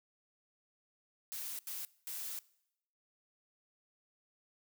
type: noise bursts at uneven times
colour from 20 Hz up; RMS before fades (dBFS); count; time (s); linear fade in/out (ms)
blue; -42; 3; 1.32-1.59 / 1.67-1.85 / 2.07-2.39; 0
effects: noise-tail reverb RT60 0.8 s tail -22 dB re dry